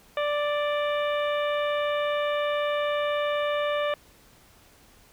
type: harmonic tone with a mistuned harmonic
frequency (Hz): 587.3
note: D5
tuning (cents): 0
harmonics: 1 / 2 / 3 / 4 / 5 / 6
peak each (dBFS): -25 / -31 / -35 / -37 / -39 / -41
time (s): 0.17-3.94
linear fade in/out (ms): 2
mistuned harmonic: 6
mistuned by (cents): +28
effects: pink hiss -56 dBFS RMS until 5.12 s